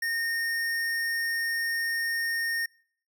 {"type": "tone with hard clipping", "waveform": "sine", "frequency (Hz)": 1839, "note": "A#6", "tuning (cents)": -24, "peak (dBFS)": -28, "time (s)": [0.02, 2.66], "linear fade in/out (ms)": 5, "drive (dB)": 16, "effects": ["noise-tail reverb RT60 0.6 s tail -26 dB re dry"]}